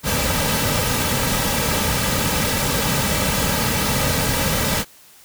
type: noise with comb filter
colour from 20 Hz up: pink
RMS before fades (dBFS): -20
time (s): 0.03-4.85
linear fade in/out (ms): 50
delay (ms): 2.8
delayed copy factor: -0.6
effects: white hiss -48 dBFS RMS until 5.24 s